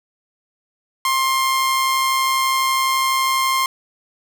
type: tone with amplitude modulation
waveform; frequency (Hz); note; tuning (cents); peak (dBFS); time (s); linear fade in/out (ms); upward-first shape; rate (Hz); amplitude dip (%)
sawtooth; 1059; C6; +21; -11; 1.05-3.66; 2; sine; 132; 30
effects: none